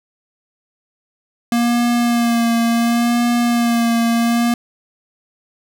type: tone with vibrato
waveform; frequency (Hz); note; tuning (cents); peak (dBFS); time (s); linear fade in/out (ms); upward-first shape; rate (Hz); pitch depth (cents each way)
square; 235.4; A#3; +17; -14; 1.52-4.54; 2; sine; 0.7; 26
effects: none